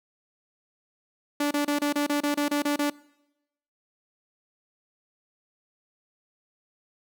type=tone bursts; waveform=sawtooth; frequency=290.7 Hz; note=D4; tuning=18 cents flat; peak=-19 dBFS; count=11; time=1.4-2.9 s; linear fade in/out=5 ms; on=110 ms; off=29 ms; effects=noise-tail reverb RT60 0.9 s tail -22 dB re dry